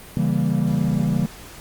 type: chord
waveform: triangle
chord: C# diminished seventh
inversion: none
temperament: equal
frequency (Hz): 138.59 / 164.81 / 196 / 233.1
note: C#3 / E3 / G3 / Bb3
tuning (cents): 0 / 0 / 0 / 0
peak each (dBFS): -22 / -20 / -21 / -23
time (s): 0.17-1.26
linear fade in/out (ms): 0
effects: pink hiss -41 dBFS RMS until 1.6 s + Opus 32 kbps

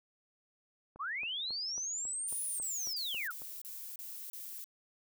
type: click train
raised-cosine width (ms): 1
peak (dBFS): -38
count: 10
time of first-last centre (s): 0.96-3.419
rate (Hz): 3.66
type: linear two-way sweep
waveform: sine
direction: up then down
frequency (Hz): 1023 to 10000 to 1213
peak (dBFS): -35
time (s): 0.99-3.32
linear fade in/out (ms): 20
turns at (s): 2.44
type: noise bursts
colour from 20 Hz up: violet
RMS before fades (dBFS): -45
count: 7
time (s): 2.28-4.642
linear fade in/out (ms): 0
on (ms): 310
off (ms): 32
effects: none

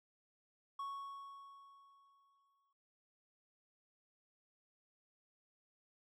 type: tone with exponential decay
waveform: triangle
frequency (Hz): 1108.7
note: C#6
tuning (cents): 0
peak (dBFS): -38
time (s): 0.79-2.73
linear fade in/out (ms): 5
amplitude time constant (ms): 420
effects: none

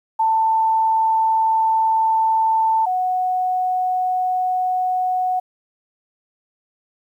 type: tone pair in turn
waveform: sine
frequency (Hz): 889 / 736.8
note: A5 / F#5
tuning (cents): +18 / -7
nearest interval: minor third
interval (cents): 325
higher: first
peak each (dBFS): -14 / -17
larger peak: first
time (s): 0.19-2.86 / 2.86-5.4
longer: first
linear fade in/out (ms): 10
effects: 9-bit

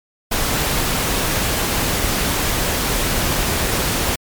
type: noise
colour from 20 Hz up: pink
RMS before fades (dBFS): -19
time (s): 0.31-4.16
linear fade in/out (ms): 10
effects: MP3 96 kbps

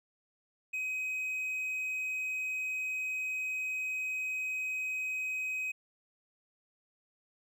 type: tone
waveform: triangle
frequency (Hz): 2525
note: D#7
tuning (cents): +25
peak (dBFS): -31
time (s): 0.73-5.72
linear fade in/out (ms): 10
effects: none

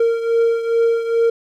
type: beating tone pair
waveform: triangle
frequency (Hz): 460.9 / 463.3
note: A#4 / A#4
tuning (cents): -20 / -11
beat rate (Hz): 2.4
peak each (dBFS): -13 / -19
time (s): 0-1.3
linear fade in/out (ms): 5
effects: none

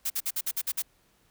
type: noise bursts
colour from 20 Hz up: blue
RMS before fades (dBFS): -29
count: 8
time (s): 0.05-0.823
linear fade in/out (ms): 10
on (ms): 52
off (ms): 51
effects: pink hiss -66 dBFS RMS until 1.3 s

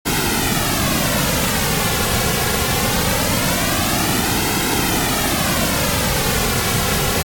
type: noise with flanger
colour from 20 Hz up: pink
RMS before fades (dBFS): -18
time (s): 0.05-7.23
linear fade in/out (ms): 20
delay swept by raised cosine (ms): 1.7 to 3.3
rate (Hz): 0.22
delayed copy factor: -0.65
effects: AAC 64 kbps

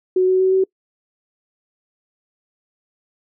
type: tone with pitch steps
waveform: sine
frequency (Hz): 370 / 373.2 / 376.5 / 379.7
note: F#4 / F#4 / F#4 / F#4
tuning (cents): 0 / +15 / +30 / +45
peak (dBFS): -12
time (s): 0.16-0.64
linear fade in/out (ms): 5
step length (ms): 120
effects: noise-tail reverb RT60 0.1 s tail -25 dB re dry

